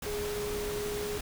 sine tone in noise, 415.5 Hz, G#4, 1 cent sharp, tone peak -33 dBFS, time 0.06-1.18 s, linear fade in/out 5 ms, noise pink, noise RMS -38 dBFS, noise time 0.02-1.21 s, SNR +2 dB, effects none

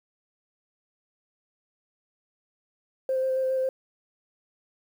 sine tone with vibrato, 523.3 Hz, C5, in tune, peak -22 dBFS, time 3.09-3.69 s, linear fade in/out 2 ms, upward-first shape square, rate 7.3 Hz, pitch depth 10 cents each way, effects tanh soft clip ceiling -18 dBFS + 9-bit

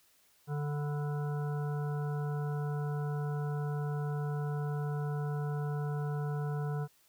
harmonic tone with a mistuned harmonic, 146.83 Hz, D3, in tune, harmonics 1 / 3 / 5 / 7 / 9 / 10, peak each -32 / -42 / -46 / -49 / -51 / -52 dBFS, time 0.47-6.88 s, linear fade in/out 50 ms, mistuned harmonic 7, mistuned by -53 cents, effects white hiss -67 dBFS RMS until 7.08 s

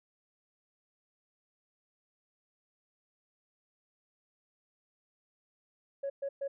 sine tone bursts, 554.4 Hz, C#5, in tune, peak -31 dBFS, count 3, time 6.03-6.48 s, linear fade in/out 10 ms, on 70 ms, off 120 ms, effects tanh soft clip ceiling -29 dBFS

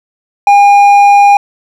sine tone with hard clipping, 810 Hz, G#5, 43 cents flat, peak -3 dBFS, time 0.47-1.37 s, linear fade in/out 2 ms, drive 5 dB, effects none

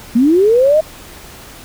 sine linear sweep, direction up, 221.2 to 640 Hz, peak -7 dBFS, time 0.15-0.81 s, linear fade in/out 10 ms, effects pink hiss -36 dBFS RMS until 1.64 s

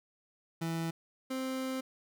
30% pulse tone pair in turn, 164.81 / 261.6 Hz, E3 / C4, 0 / 0 cents, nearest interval minor sixth, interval 800 cents, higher second, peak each -30 / -31 dBFS, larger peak first, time 0.61-0.91 / 1.3-1.81 s, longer second, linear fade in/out 10 ms, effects none

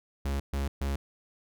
45% pulse tone bursts, 69.3 Hz, C#2, in tune, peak -28 dBFS, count 3, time 0.25-0.96 s, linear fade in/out 5 ms, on 150 ms, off 130 ms, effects none

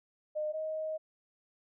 sine tone pair in turn, 610 / 627.5 Hz, D#5 / D#5, -34 / +15 cents, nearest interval unison, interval 49 cents, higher second, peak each -31 / -33 dBFS, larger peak first, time 0.35-0.53 / 0.53-0.98 s, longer second, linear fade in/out 20 ms, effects none

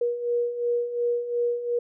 sine beating tone pair, 476.7 / 479.5 Hz, A#4 / A#4, +39 / +49 cents, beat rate 2.8 Hz, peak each -30 / -24 dBFS, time 0.01-1.79 s, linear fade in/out 5 ms, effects none

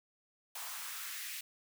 white noise with high-pass filter sweep, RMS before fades -43 dBFS, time 0.55-1.41 s, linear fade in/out 5 ms, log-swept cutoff 820 to 2300 Hz, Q 1.9, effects none

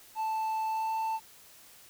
triangle tone with pitch glide, 880 to 887.7 Hz, A5 to A5, 0 to +15 cents, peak -27 dBFS, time 0.15-1.2 s, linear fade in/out 50 ms, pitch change +15 cents, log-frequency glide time 0.66-0.93 s, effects white hiss -55 dBFS RMS until 1.89 s

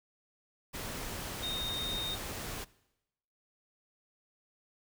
sine tone in noise, 3695 Hz, A#7, 16 cents flat, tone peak -34 dBFS, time 1.42-2.16 s, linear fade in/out 20 ms, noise pink, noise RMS -40 dBFS, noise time 0.73-2.65 s, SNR +3 dB, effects noise-tail reverb RT60 0.9 s tail -21 dB re dry

